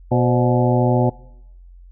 harmonic tone with a mistuned harmonic, 122.3 Hz, B2, 16 cents flat, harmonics 1 / 2 / 3 / 4 / 5 / 6 / 7, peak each -17 / -20 / -22 / -23 / -24 / -25 / -25 dBFS, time 0.11-1.1 s, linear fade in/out 10 ms, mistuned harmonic 4, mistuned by +100 cents, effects noise-tail reverb RT60 0.9 s tail -24 dB re dry + added 44 Hz sine -40 dBFS peak until 1.91 s

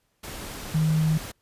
sine tone in noise, 157.4 Hz, D#3, 20 cents sharp, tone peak -19 dBFS, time 0.74-1.18 s, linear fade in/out 10 ms, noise pink, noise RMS -37 dBFS, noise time 0.23-1.32 s, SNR +15 dB, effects pink hiss -71 dBFS RMS until 1.41 s + resampled to 32000 Hz

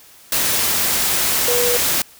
sine tone in noise, 485.7 Hz, B4, 29 cents flat, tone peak -18 dBFS, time 1.48-1.77 s, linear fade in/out 2 ms, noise white, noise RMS -18 dBFS, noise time 0.32-2.02 s, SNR -3 dB, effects white hiss -46 dBFS RMS until 2.19 s

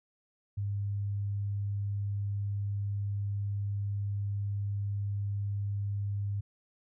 sine tone, 101 Hz, G#2, 48 cents flat, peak -30 dBFS, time 0.57-6.41 s, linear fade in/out 10 ms, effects none

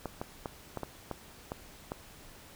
clicks, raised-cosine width 1 ms, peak -21 dBFS, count 8, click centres 0.057 / 0.215 / 0.458 / 0.773 / 0.833 / 1.113 / 1.519 / 1.919 s, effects pink hiss -53 dBFS RMS until 2.55 s

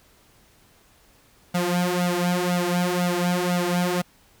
sawtooth tone with flanger, 177.4 Hz, F3, 27 cents sharp, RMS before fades -23 dBFS, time 1.54-4.02 s, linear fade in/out 10 ms, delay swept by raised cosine 1.4 to 4.4 ms, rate 2 Hz, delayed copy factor +0.8, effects pink hiss -57 dBFS RMS until 4.4 s

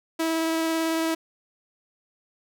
sawtooth tone with vibrato, 325 Hz, E4, 24 cents flat, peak -19 dBFS, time 0.19-1.15 s, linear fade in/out 10 ms, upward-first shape sine, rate 18 Hz, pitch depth 10 cents each way, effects none

